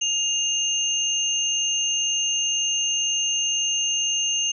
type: tone pair together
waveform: sine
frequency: 2820 / 6331 Hz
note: F7 / G8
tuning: +16 / +16 cents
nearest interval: octave + major second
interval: 1400 cents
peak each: -23 / -24 dBFS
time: 0.01-4.52 s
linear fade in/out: 10 ms
effects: none